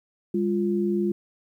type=tone pair together; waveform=sine; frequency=201.8 / 349.2 Hz; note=G#3 / F4; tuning=-49 / 0 cents; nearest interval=major sixth; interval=949 cents; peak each=-24 dBFS; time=0.34-1.12 s; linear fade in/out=5 ms; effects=10-bit